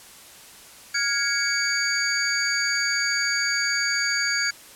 sine tone cluster, 1414 / 1653 / 2237 / 4631 / 6690 Hz, F6 / G#6 / C#7 / D8 / G#8, +21 / -9 / +15 / -25 / +12 cents, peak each -29 / -26 / -29 / -26 / -30 dBFS, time 0.94-4.51 s, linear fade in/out 10 ms, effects white hiss -46 dBFS RMS until 4.75 s + low-pass 12000 Hz 12 dB/octave

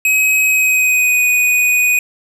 square tone with pitch glide, 2541 to 2482 Hz, D#7 to D#7, +36 to -5 cents, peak -11 dBFS, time 0.05-1.99 s, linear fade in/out 2 ms, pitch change -41 cents, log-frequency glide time 0.45-1.26 s, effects none

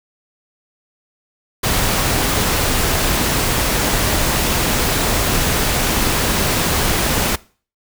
pink noise, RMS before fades -17 dBFS, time 1.63-7.36 s, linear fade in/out 10 ms, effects noise-tail reverb RT60 0.4 s tail -21 dB re dry

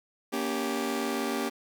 sawtooth chord, G diminished, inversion first, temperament just, 235.2 / 282.2 / 392 Hz, Bb3 / Db4 / G4, +16 / +31 / 0 cents, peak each -29 dBFS, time 0.32-1.5 s, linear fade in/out 20 ms, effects 9-bit

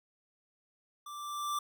square tone with level ramp, 1175 Hz, D6, 1 cent sharp, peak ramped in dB -44 to -31 dBFS, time 1.06-1.59 s, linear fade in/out 5 ms, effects none

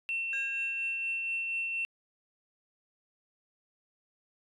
sine tone with tremolo, 2700 Hz, E7, 41 cents sharp, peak -28 dBFS, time 0.09-1.85 s, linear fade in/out 0 ms, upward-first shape triangle, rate 4.2 Hz, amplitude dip 35%
sine tone with exponential decay, 1616 Hz, G#6, 48 cents flat, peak -34 dBFS, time 0.33-1.58 s, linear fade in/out 1 ms, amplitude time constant 270 ms
effects tanh soft clip ceiling -26 dBFS

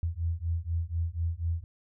sine beating tone pair, 81.8 / 85.9 Hz, E2 / F2, -13 / -28 cents, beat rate 4.1 Hz, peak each -31 dBFS, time 0.03-1.64 s, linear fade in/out 0 ms, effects none

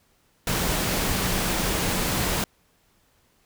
sine tone in noise, 183.2 Hz, F#3, 17 cents flat, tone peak -33 dBFS, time 0.47-2.44 s, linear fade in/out 2 ms, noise pink, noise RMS -25 dBFS, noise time 0.47-2.44 s, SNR -11 dB, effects pink hiss -64 dBFS RMS until 3.45 s

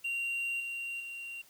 triangle tone with level steps, 2762 Hz, F7, 20 cents flat, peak -30 / -34 / -38 dBFS, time 0.04-1.42 s, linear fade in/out 10 ms, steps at 0.6 / 1 s, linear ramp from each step 2 ms, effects white hiss -61 dBFS RMS until 1.49 s

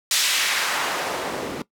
white noise with band-pass filter sweep, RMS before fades -24 dBFS, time 0.11-1.62 s, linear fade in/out 2 ms, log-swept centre 4300 to 240 Hz, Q 0.88, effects noise-tail reverb RT60 0.1 s tail -19 dB re dry

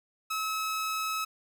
sawtooth tone, 1290 Hz, E6, 38 cents flat, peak -26 dBFS, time 0.3-1.25 s, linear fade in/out 10 ms, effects none

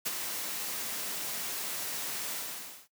white noise with ADSR envelope, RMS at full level -30 dBFS, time 0.05-2.88 s, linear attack 17 ms, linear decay 25 ms, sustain -6 dB, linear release 550 ms, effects noise-tail reverb RT60 0.1 s tail -17 dB re dry + high-pass 150 Hz 12 dB/octave

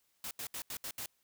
white noise bursts at uneven times, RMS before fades -41 dBFS, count 6, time 0.24-0.31 / 0.39-0.47 / 0.54-0.62 / 0.7-0.77 / 0.84-0.91 / 0.98-1.06 s, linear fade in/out 2 ms, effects white hiss -75 dBFS RMS until 1.23 s

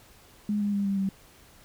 sine tone with pitch steps, 208.1 / 204.4 / 200.8 / 197.22 / 193.72 Hz, G#3 / G#3 / G3 / G3 / G3, +4 / -27 / +42 / +11 / -20 cents, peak -24 dBFS, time 0.49-1.09 s, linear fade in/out 2 ms, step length 120 ms, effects pink hiss -55 dBFS RMS until 1.64 s

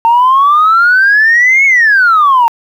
sine exponential two-way sweep, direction up then down, 907 to 2222 to 907 Hz, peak -3 dBFS, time 0.05-2.48 s, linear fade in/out 0 ms, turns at 1.65 s, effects tanh soft clip ceiling -1 dBFS + 7-bit

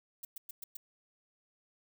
violet noise bursts, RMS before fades -43 dBFS, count 5, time 0.23-0.77 s, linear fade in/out 5 ms, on 20 ms, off 110 ms, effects none

